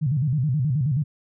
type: tone with vibrato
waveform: sine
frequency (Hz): 138.59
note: C#3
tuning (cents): 0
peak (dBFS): -19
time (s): 0.01-1.04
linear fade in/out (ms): 20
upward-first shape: square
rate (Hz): 9.4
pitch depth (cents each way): 180
effects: none